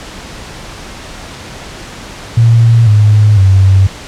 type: tone with pitch steps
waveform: sine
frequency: 115.5 / 105.3 / 96.01 Hz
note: A#2 / G#2 / G2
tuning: -16 / +24 / -35 cents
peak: -3 dBFS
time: 2.37-3.87 s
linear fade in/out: 5 ms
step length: 500 ms
effects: pink hiss -28 dBFS RMS until 4.07 s + low-pass 7000 Hz 12 dB/octave